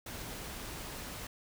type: noise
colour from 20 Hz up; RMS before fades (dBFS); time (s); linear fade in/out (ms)
pink; -43; 0.06-1.27; 5
effects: none